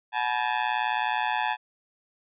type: tone with amplitude modulation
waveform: sawtooth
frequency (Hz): 857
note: A5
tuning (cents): -46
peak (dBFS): -16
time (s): 0.12-1.57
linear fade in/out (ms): 50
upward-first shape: sine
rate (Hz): 119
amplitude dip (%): 100
effects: resampled to 8000 Hz